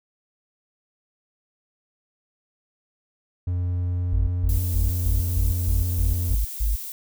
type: tone with pitch glide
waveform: triangle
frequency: 89 to 87.67 Hz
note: F2 to F2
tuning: +33 to +7 cents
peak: -20 dBFS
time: 3.47-6.35 s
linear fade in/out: 5 ms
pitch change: -26 cents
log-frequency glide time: 4.55-5.13 s
type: tone bursts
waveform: sine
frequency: 51.1 Hz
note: G#1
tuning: 27 cents flat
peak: -19 dBFS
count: 9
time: 4.12-6.76 s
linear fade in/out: 10 ms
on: 160 ms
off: 150 ms
type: noise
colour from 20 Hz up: violet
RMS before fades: -34 dBFS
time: 4.49-6.92 s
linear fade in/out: 0 ms
effects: none